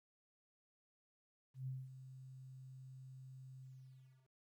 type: tone with ADSR envelope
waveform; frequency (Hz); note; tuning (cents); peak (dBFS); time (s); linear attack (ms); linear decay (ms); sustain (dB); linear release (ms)
sine; 130.81; C3; 0; -40; 1.54-4.3; 130; 210; -12; 680
effects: 13-bit